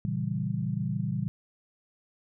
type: chord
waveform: sine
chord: A# diminished seventh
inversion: none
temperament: equal with one note detuned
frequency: 116.54 / 138.59 / 164.81 / 195.32 Hz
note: A#2 / C#3 / E3 / G3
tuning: 0 / 0 / 0 / -6 cents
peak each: -33 dBFS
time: 0.05-1.28 s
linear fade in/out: 0 ms
effects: none